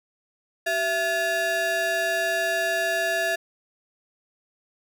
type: ring-modulated tone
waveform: square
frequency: 523.3 Hz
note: C5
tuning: in tune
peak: -20 dBFS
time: 0.66-3.36 s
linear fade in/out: 10 ms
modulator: 1190 Hz
effects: none